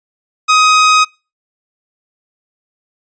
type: tone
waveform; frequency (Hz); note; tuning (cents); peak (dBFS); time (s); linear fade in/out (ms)
sawtooth; 1257; D#6; +17; -3; 0.48-1.05; 20
effects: noise-tail reverb RT60 0.3 s tail -25 dB re dry + resampled to 16000 Hz